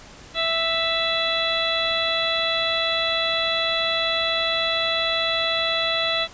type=harmonic tone with a mistuned harmonic; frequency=659.3 Hz; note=E5; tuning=in tune; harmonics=1 / 2 / 3 / 4 / 5 / 6; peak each=-27 / -29 / -29 / -29 / -25 / -27 dBFS; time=0.34-6.28 s; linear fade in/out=50 ms; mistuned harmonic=5; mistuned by=+51 cents; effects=pink hiss -44 dBFS RMS until 6.33 s + resampled to 16000 Hz